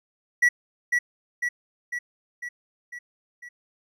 triangle tone with echo, 1939 Hz, B6, 32 cents flat, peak -13 dBFS, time 0.42-0.49 s, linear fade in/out 10 ms, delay 500 ms, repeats 6, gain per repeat -4 dB, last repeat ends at 3.49 s, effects none

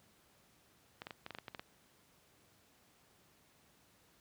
clicks, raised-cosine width 0.3 ms, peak -28 dBFS, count 10, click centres 1.019 / 1.069 / 1.108 / 1.264 / 1.307 / 1.349 / 1.386 / 1.482 / 1.548 / 1.595 s, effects pink hiss -68 dBFS RMS until 4.2 s + high-pass 80 Hz 12 dB/octave

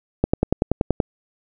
click train, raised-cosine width 2 ms, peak -3 dBFS, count 9, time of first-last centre 0.24-1.002 s, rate 10.5 Hz, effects none

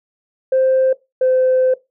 sine tone pair in turn, 523.3 / 514.9 Hz, C5 / C5, 0 / -28 cents, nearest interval unison, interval 28 cents, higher first, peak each -10 dBFS, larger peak neither, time 0.52-0.93 / 1.21-1.74 s, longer second, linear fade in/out 5 ms, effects noise-tail reverb RT60 0.2 s tail -19 dB re dry + tanh soft clip ceiling -8 dBFS

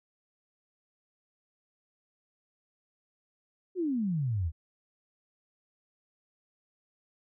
sine exponential sweep, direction down, 384.9 to 74.6 Hz, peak -27 dBFS, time 3.75-4.52 s, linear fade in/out 50 ms, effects none

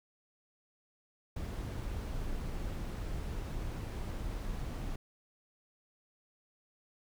brown noise, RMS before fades -38 dBFS, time 1.36-4.96 s, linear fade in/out 5 ms, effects none

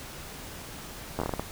slowing click train, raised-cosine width 1 ms, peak -15 dBFS, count 8, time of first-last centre 1.19-1.396 s, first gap 11 ms, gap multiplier 1.32, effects pink hiss -42 dBFS RMS until 1.51 s

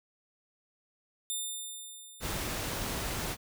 10% pulse tone with exponential decay, 3600 Hz, A7, 39 cents sharp, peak -24 dBFS, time 1.3-3.24 s, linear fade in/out 0 ms, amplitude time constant 420 ms
pink noise, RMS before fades -35 dBFS, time 2.2-3.37 s, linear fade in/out 50 ms
effects none

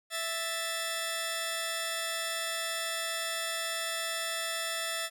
10% pulse tone pair together, 659.3 / 1764.1 Hz, E5 / A6, 0 / +4 cents, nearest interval octave + perfect fourth, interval 1704 cents, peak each -26 dBFS, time 0.1-5.1 s, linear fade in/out 50 ms, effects none

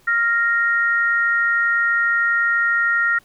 sine tone pair together, 1396.9 / 1864.6 Hz, F6 / A#6, 0 / 0 cents, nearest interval perfect fourth, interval 500 cents, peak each -18 dBFS, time 0.07-3.19 s, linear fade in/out 10 ms, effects pink hiss -55 dBFS RMS until 3.24 s

